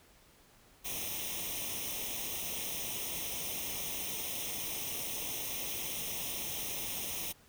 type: noise with comb filter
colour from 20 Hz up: white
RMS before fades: -38 dBFS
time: 0.84-7.33 s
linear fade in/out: 20 ms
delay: 0.33 ms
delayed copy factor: +0.8
effects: pink hiss -62 dBFS RMS until 7.48 s